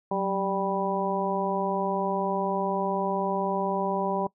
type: harmonic tone with a mistuned harmonic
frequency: 196 Hz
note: G3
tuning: in tune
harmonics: 1 / 2 / 3 / 4 / 5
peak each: -31 / -31 / -31 / -31 / -31 dBFS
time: 0.11-4.27 s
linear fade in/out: 5 ms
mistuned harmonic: 1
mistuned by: -73 cents
effects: noise-tail reverb RT60 0.1 s tail -21 dB re dry